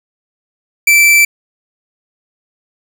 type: tone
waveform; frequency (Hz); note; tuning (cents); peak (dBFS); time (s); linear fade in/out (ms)
45% pulse; 2331; D7; -14; -5; 0.87-1.25; 5
effects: none